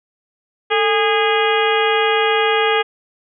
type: harmonic tone with a mistuned harmonic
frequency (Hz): 411.1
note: G#4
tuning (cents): -18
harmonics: 1 / 2 / 3 / 4 / 5 / 6 / 7 / 8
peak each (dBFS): -17 / -20 / -22 / -23 / -24 / -25 / -25 / -26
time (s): 0.7-2.83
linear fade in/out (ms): 20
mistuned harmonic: 1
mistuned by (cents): +130
effects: none